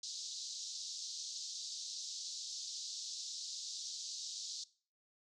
pink band-pass noise, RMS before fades -45 dBFS, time 0.03-4.64 s, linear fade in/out 5 ms, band 3900 to 6900 Hz, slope 48 dB/octave, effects noise-tail reverb RT60 0.4 s tail -19 dB re dry

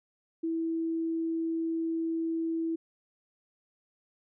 sine tone, 327.7 Hz, E4, 10 cents flat, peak -28 dBFS, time 0.43-2.76 s, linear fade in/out 10 ms, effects none

